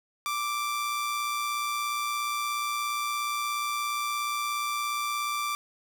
sawtooth tone with amplitude modulation, 1174.7 Hz, D6, in tune, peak -23 dBFS, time 0.26-5.55 s, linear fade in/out 0 ms, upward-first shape sine, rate 117 Hz, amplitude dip 30%, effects none

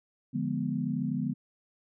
sine chord, D diminished seventh, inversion none, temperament equal, 146.83 / 174.61 / 207.7 / 246.9 Hz, D3 / F3 / Ab3 / Cb4, 0 / 0 / 0 / 0 cents, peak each -34 / -35 / -34 / -32 dBFS, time 0.33-1.34 s, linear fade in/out 20 ms, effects none

